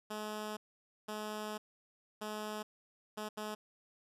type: tone bursts at uneven times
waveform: 10% pulse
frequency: 212.8 Hz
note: G#3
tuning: 42 cents sharp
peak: -31 dBFS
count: 5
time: 0.1-0.57 / 1.08-1.58 / 2.21-2.63 / 3.17-3.29 / 3.37-3.55 s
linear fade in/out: 10 ms
effects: resampled to 32000 Hz